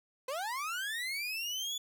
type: linear sweep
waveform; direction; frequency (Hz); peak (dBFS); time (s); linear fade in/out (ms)
30% pulse; up; 493.9 to 3470; -32; 0.28-1.78; 5
effects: none